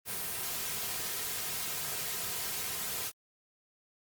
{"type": "noise with comb filter", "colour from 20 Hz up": "white", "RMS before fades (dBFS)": -36, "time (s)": [0.05, 3.12], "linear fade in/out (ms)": 50, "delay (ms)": 3.5, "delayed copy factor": -0.5, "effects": ["Opus 32 kbps"]}